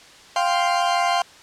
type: chord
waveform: 40% pulse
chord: F suspended second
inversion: none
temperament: equal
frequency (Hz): 698.5 / 784 / 1046.5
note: F5 / G5 / C6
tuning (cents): 0 / 0 / 0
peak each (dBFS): -20 / -23 / -23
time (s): 0.36-1.22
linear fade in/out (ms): 2
effects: white hiss -46 dBFS RMS until 1.42 s + low-pass 6000 Hz 12 dB/octave